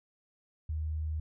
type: tone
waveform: sine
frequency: 77.78 Hz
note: D#2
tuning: in tune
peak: -31 dBFS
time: 0.69-1.2 s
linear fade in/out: 5 ms
effects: none